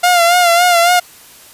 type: tone with vibrato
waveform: sawtooth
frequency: 698.5 Hz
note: F5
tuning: in tune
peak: -4 dBFS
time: 0.03-1 s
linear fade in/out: 10 ms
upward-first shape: sine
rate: 3.6 Hz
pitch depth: 54 cents each way
effects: white hiss -40 dBFS RMS until 1.53 s + resampled to 32000 Hz